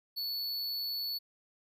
square tone, 4435 Hz, C#8, in tune, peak -34 dBFS, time 0.16-1.19 s, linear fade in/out 20 ms, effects none

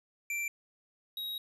square tone pair in turn, 2349 / 3808 Hz, D7 / A#7, 0 / +36 cents, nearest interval minor sixth, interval 836 cents, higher second, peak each -33 / -36 dBFS, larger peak first, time 0.3-0.48 / 1.17-1.38 s, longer second, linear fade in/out 2 ms, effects resampled to 32000 Hz

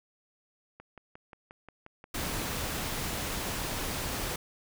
click train, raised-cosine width 0.5 ms, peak -32 dBFS, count 10, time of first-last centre 0.8-2.396 s, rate 5.64 Hz
pink noise, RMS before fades -34 dBFS, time 2.14-4.36 s, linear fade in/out 5 ms
effects none

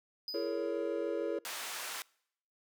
triangle tone with exponential decay, 4978 Hz, D#8, in tune, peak -34 dBFS, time 0.28-0.79 s, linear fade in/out 1 ms, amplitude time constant 110 ms
triangle chord, A# half-diminished seventh, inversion second, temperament just, 335.6 / 419.5 / 466.2 / 559.4 Hz, E4 / G#4 / A#4 / C#5, +31 / +17 / 0 / +16 cents, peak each -36 dBFS, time 0.34-1.39 s, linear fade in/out 5 ms
pink band-pass noise, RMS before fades -41 dBFS, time 1.45-2.02 s, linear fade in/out 0 ms, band 910 to 16000 Hz, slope 12 dB/octave
effects noise-tail reverb RT60 0.7 s tail -25 dB re dry

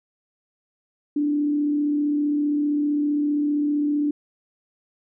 sine tone with frequency modulation, 293.5 Hz, D4, 1 cent flat, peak -19 dBFS, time 1.16-4.11 s, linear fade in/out 5 ms, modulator 35.3 Hz, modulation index 0.25, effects none

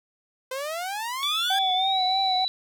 sawtooth exponential sweep, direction up, 508 to 1658 Hz, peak -25 dBFS, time 0.51-1.59 s, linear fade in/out 5 ms
sine tone with pitch glide, 3456 to 3947 Hz, A7 to B7, -32 to -2 cents, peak -24 dBFS, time 1.23-2.48 s, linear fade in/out 0 ms, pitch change +230 cents, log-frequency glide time 1.73-2 s
triangle tone with vibrato, 756 Hz, F#5, 37 cents sharp, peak -21 dBFS, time 1.5-2.45 s, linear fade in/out 5 ms, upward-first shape triangle, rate 3.2 Hz, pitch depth 54 cents each way
effects none

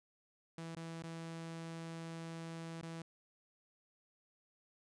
sawtooth tone with dropouts, 164.81 Hz, E3, in tune, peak -40 dBFS, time 0.58-3.02 s, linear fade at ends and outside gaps 2 ms, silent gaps 0.751-0.766 / 1.024-1.037 / 2.813-2.828 s, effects resampled to 22050 Hz

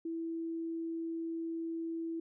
sine tone, 329.6 Hz, E4, in tune, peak -35 dBFS, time 0.05-2.2 s, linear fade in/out 5 ms, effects none

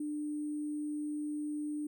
sine tone with sample-and-hold, 298.4 Hz, D4, 28 cents sharp, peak -34 dBFS, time 0-1.87 s, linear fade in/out 5 ms, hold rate 8820 Hz, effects none

